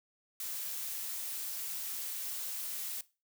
blue noise, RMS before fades -39 dBFS, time 0.4-3.01 s, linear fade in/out 2 ms, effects noise-tail reverb RT60 0.3 s tail -19 dB re dry

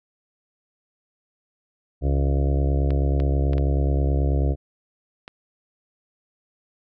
harmonic tone, 69.3 Hz, C#2, in tune, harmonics 1 / 2 / 4 / 5 / 6 / 7 / 8 / 9 / 10, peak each -19 / -25 / -31 / -33 / -35 / -36 / -37 / -38 / -39 dBFS, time 2.01-4.56 s, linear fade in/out 50 ms
clicks, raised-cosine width 0.3 ms, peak -21 dBFS, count 5, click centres 2.906 / 3.201 / 3.533 / 3.581 / 5.279 s
effects none

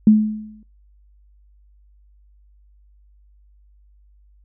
sine tone with exponential decay, 214.5 Hz, A3, 44 cents flat, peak -5 dBFS, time 0.07-0.63 s, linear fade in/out 2 ms, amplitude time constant 120 ms, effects noise-tail reverb RT60 0.2 s tail -24 dB re dry + added 50 Hz sine -50 dBFS peak until 4.44 s

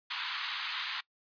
white band-pass noise, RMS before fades -37 dBFS, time 0.1-1.01 s, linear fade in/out 10 ms, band 940 to 4300 Hz, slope 48 dB/octave, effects noise-tail reverb RT60 0.1 s tail -23 dB re dry + resampled to 11025 Hz

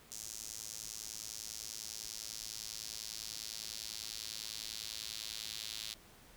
square tone with high-pass filter sweep, 55 Hz, A1, in tune, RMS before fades -45 dBFS, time 0.11-5.94 s, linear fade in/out 5 ms, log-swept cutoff 6400 to 3900 Hz, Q 2.2, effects pink hiss -60 dBFS RMS until 6.36 s

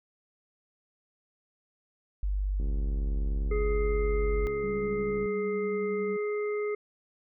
sine tone, 49 Hz, G1, in tune, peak -26 dBFS, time 2.23-4.47 s, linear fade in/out 0 ms
click train, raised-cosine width 3 ms, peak -29 dBFS, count 186, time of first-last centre 2.6-5.258 s, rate 69.6 Hz
harmonic tone, 418.3 Hz, G#4, 12 cents sharp, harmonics 1 / 3 / 5, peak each -28 / -42 / -41 dBFS, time 3.51-6.75 s, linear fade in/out 5 ms
sine tone with tremolo, 195.7 Hz, G3, 3 cents flat, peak -33 dBFS, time 4.63-6.17 s, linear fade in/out 10 ms, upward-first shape sine, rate 11 Hz, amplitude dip 30%
effects none

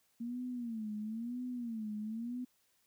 sine tone with vibrato, 229.9 Hz, A#3, 24 cents flat, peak -37 dBFS, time 0.2-2.45 s, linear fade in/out 10 ms, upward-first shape sine, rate 1 Hz, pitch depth 150 cents each way, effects white hiss -74 dBFS RMS until 2.86 s

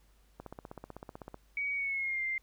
click train, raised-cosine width 1 ms, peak -29 dBFS, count 16, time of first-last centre 0.4-1.343 s, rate 15.9 Hz
sine tone with pitch glide, 2258 to 2095 Hz, C#7 to C7, +31 to +2 cents, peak -31 dBFS, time 1.57-2.38 s, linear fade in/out 2 ms, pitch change -129 cents, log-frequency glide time 1.73-2.23 s
effects added 50 Hz sine -63 dBFS peak until 2.42 s + pink hiss -70 dBFS RMS until 2.42 s

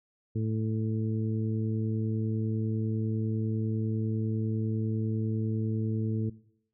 harmonic tone, 110 Hz, A2, in tune, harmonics 1 / 2 / 3 / 4, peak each -28 / -34 / -38 / -40 dBFS, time 0.35-6.3 s, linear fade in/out 10 ms, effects noise-tail reverb RT60 0.7 s tail -20 dB re dry

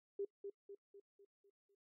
sine tone with echo, 400 Hz, G4, 35 cents sharp, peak -38 dBFS, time 0.19-0.25 s, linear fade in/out 5 ms, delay 250 ms, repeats 6, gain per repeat -6 dB, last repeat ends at 1.75 s, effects noise-tail reverb RT60 0.1 s tail -24 dB re dry

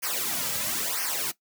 white noise with flanger, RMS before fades -29 dBFS, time 0.02-1.32 s, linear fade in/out 20 ms, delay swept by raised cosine 0.26 to 2.86 ms, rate 1 Hz, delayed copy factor -1, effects noise-tail reverb RT60 0.1 s tail -17 dB re dry

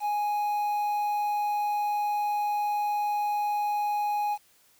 triangle tone with quantisation, 830.6 Hz, G#5, in tune, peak -23 dBFS, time 0-4.38 s, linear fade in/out 50 ms, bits 8, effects white hiss -62 dBFS RMS until 4.79 s

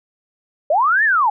sine linear two-way sweep, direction up then down, 557 to 1847 to 797 Hz, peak -12 dBFS, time 0.7-1.3 s, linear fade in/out 5 ms, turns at 1.04 s, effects none

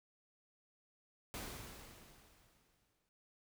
pink noise with exponential decay, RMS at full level -44 dBFS, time 1.34-3.09 s, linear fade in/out 0 ms, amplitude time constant 380 ms, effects none

